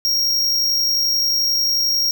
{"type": "tone with amplitude modulation", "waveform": "square", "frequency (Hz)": 5588, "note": "F8", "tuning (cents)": 0, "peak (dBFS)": -15, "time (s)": [0.05, 2.11], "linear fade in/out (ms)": 0, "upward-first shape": "sine", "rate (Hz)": 51.3, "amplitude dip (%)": 25, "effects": []}